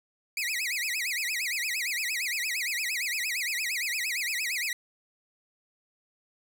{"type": "tone with vibrato", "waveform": "sawtooth", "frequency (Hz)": 2217, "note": "C#7", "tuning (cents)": 0, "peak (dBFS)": -25, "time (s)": [0.37, 4.73], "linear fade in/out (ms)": 2, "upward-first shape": "sine", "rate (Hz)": 8.7, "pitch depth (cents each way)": 280, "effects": []}